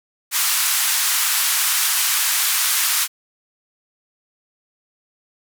white band-pass noise, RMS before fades -19 dBFS, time 0.31-3.08 s, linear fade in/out 50 ms, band 1000 to 15000 Hz, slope 24 dB/octave, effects none

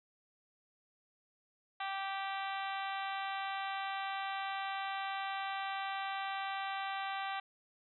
harmonic tone, 390.1 Hz, G4, 8 cents flat, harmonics 2 / 3 / 4 / 5 / 6 / 7 / 8 / 9 / 10, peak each -39 / -43 / -45 / -47 / -49 / -50 / -51 / -52 / -53 dBFS, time 1.8-7.4 s, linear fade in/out 5 ms, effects none

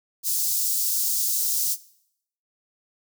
white high-pass noise, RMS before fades -24 dBFS, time 0.23-1.77 s, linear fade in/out 50 ms, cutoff 5000 Hz, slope 24 dB/octave, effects noise-tail reverb RT60 0.7 s tail -19 dB re dry

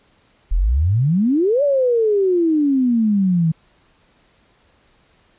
sine exponential two-way sweep, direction up then down, 36.71 to 587.3 to 157 Hz, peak -13 dBFS, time 0.51-3.52 s, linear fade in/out 10 ms, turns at 1.63 s, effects pink hiss -57 dBFS RMS until 5.38 s + resampled to 8000 Hz

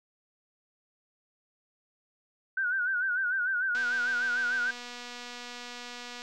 sine tone with vibrato, 1500 Hz, F#6, 23 cents sharp, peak -26 dBFS, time 2.57-4.71 s, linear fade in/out 5 ms, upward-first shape sine, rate 6.7 Hz, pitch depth 87 cents each way
click train, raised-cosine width 0.2 ms, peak -25 dBFS, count 601, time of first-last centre 3.75-6.219 s, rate 243 Hz
effects none

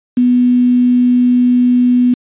sine tone with quantisation, 246.9 Hz, B3, in tune, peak -7 dBFS, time 0.17-2.14 s, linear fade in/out 5 ms, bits 5, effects resampled to 8000 Hz

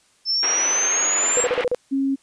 sine exponential sweep, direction up, 5274 to 7560 Hz, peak -18 dBFS, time 0.25-1.47 s, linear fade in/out 50 ms
white band-pass noise, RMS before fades -28 dBFS, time 0.43-1.64 s, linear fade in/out 0 ms, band 310 to 2700 Hz, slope 24 dB/octave
sine tone bursts, 493.9 Hz, B4, in tune, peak -17 dBFS, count 6, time 1.37-1.747 s, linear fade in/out 0 ms, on 32 ms, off 37 ms
sine tone, 271.9 Hz, C#4, 33 cents flat, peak -18 dBFS, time 1.91-2.16 s, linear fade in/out 20 ms
effects white hiss -59 dBFS RMS until 2.22 s + resampled to 22050 Hz

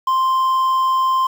triangle tone with quantisation, 1046.5 Hz, C6, in tune, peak -12 dBFS, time 0.07-1.27 s, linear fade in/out 5 ms, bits 7, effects none

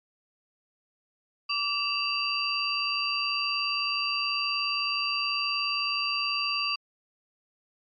sine tone cluster, 1161 / 2650 / 2789 / 4703 Hz, D6 / E7 / F7 / D8, -20 / +9 / -3 / +2 cents, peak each -32 / -33 / -32 / -29 dBFS, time 1.49-6.76 s, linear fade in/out 10 ms, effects MP3 48 kbps

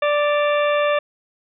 harmonic tone with a mistuned harmonic, 587.3 Hz, D5, in tune, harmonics 1 / 2 / 3 / 4 / 5 / 6, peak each -17 / -23 / -27 / -29 / -31 / -33 dBFS, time 0.02-0.99 s, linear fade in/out 5 ms, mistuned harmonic 5, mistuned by -110 cents, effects none

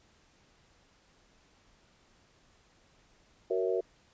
sine chord, F# dominant seventh, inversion none, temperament equal with one note detuned, 373.2 / 466.2 / 554.4 / 659.3 Hz, F#4 / A#4 / C#5 / E5, +15 / 0 / 0 / 0 cents, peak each -31 / -31 / -37 / -36 dBFS, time 3.5-3.81 s, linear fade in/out 10 ms, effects pink hiss -65 dBFS RMS until 4.13 s + resampled to 16000 Hz

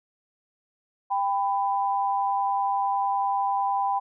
sine tone pair together, 792 / 997.2 Hz, G5 / B5, +18 / +16 cents, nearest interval major third, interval 398 cents, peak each -24 / -26 dBFS, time 1.1-4 s, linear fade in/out 20 ms, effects none

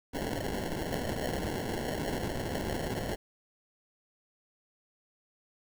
blue noise with sample-and-hold, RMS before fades -34 dBFS, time 0.13-3.16 s, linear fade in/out 20 ms, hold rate 1225 Hz, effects none

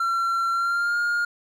triangle tone with pitch glide, 1361 to 1418 Hz, F6 to F6, -45 to +26 cents, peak -19 dBFS, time 0-1.25 s, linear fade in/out 5 ms, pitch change +71 cents, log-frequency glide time 0.51-0.98 s, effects none

